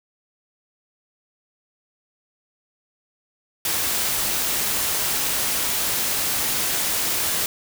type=noise; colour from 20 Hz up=white; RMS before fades=-23 dBFS; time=3.65-7.46 s; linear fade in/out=2 ms; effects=none